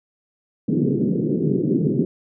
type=band-pass noise; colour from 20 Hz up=pink; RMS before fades=-20 dBFS; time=0.68-2.05 s; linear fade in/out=2 ms; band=140 to 420 Hz; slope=48 dB/octave; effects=none